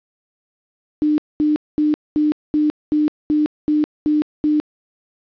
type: tone bursts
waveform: sine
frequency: 301.5 Hz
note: D4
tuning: 46 cents sharp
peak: -13 dBFS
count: 10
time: 1.02-4.6 s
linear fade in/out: 0 ms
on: 160 ms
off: 220 ms
effects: resampled to 11025 Hz + 8-bit